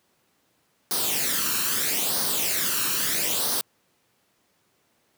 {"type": "noise with flanger", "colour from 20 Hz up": "white", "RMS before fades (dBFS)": -25, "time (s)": [0.91, 3.61], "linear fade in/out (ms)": 0, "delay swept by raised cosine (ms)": [0.2, 0.73], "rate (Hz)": 0.77, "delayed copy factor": 0.65, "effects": ["pink hiss -67 dBFS RMS until 5.17 s", "high-pass 150 Hz 12 dB/octave"]}